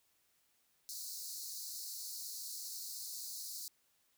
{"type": "high-pass noise", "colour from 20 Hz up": "pink", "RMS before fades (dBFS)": -45, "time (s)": [0.89, 3.68], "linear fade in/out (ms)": 0, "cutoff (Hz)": 4100, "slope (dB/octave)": 96, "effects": ["white hiss -75 dBFS RMS until 4.17 s"]}